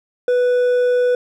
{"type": "tone with hard clipping", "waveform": "triangle", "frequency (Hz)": 493.9, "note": "B4", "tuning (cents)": 0, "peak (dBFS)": -14, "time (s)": [0.28, 1.15], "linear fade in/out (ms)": 2, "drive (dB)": 7, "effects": []}